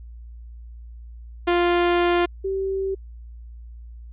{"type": "tone pair in turn", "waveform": ["sawtooth", "sine"], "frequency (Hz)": [349.2, 386.5], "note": ["F4", "G4"], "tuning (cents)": [0, -24], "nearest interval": "major second", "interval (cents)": 176, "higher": "second", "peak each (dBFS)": [-13, -22], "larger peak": "first", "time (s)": [[1.47, 2.26], [2.44, 2.95]], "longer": "first", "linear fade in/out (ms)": 10, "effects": ["added 58 Hz sine -37 dBFS peak until 4.12 s", "resampled to 8000 Hz"]}